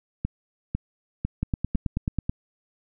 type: two click trains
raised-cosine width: 5 ms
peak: -13 / -12 dBFS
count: 4 / 9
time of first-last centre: 0.25-1.75 / 1.43-2.295 s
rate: 2 / 9.25 Hz
effects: none